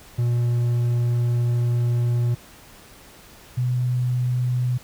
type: tone pair in turn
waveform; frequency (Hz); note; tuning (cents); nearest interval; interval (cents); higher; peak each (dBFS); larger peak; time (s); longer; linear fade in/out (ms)
triangle / sine; 120 / 124.57; B2 / B2; -49 / +15; minor second; 64; second; -16 / -19; first; 0.18-2.35 / 3.57-4.78; first; 10
effects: pink hiss -47 dBFS RMS until 4.83 s